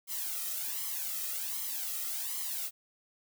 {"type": "noise with flanger", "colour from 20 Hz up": "blue", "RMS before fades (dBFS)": -36, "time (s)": [0.07, 2.71], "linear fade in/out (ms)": 50, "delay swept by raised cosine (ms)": [0.96, 1.59], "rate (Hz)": 1.3, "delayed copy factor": 0.85, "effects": []}